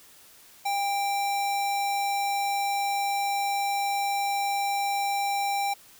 sine tone with sample-and-hold, 802 Hz, G5, 39 cents sharp, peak -24 dBFS, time 0.65-5.74 s, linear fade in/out 10 ms, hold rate 3150 Hz, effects white hiss -53 dBFS RMS until 5.99 s

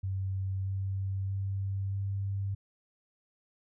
sine tone with pitch steps, 95.8 / 96.69 / 97.59 / 98.49 Hz, G2 / G2 / G2 / G2, -39 / -23 / -7 / +9 cents, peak -30 dBFS, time 0.03-2.55 s, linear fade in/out 10 ms, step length 630 ms, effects none

